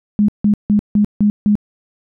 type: tone bursts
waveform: sine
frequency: 207.7 Hz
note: G#3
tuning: in tune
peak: -9 dBFS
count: 6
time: 0.19-1.554 s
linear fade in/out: 0 ms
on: 94 ms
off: 160 ms
effects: none